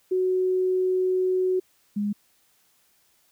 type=tone pair in turn; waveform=sine; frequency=370.4 / 205.8 Hz; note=F#4 / G#3; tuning=+2 / -16 cents; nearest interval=minor seventh; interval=1018 cents; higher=first; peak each=-20 / -23 dBFS; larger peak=first; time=0.11-1.6 / 1.96-2.13 s; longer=first; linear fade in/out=10 ms; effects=white hiss -64 dBFS RMS until 3.31 s